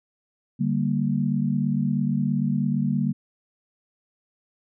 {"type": "chord", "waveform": "sine", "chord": "G minor", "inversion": "second", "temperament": "equal", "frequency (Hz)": [146.83, 196, 233.1], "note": ["D3", "G3", "Bb3"], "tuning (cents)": [0, 0, 0], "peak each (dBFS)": -25, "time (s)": [0.59, 3.13], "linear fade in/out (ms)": 20, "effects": []}